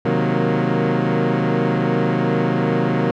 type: chord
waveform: 20% pulse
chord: C half-diminished seventh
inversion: none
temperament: equal with one note detuned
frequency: 130.81 / 156.28 / 185 / 233.1 Hz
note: C3 / Eb3 / Gb3 / Bb3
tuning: 0 / +8 / 0 / 0 cents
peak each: -17 dBFS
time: 0.05-3.11 s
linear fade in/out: 5 ms
effects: low-pass 2000 Hz 12 dB/octave